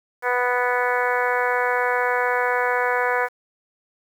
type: harmonic tone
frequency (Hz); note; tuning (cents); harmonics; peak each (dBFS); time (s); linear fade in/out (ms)
246.9; B3; 0; 2 / 3 / 4 / 5 / 6 / 7 / 8 / 9; -24 / -27 / -25 / -31 / -26 / -27 / -32 / -32; 0.22-3.29; 50
effects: 8-bit